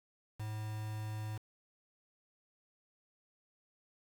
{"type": "tone with quantisation", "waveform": "triangle", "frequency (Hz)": 107.7, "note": "A2", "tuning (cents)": -37, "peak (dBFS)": -36, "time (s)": [0.39, 1.38], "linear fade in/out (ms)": 10, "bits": 8, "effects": []}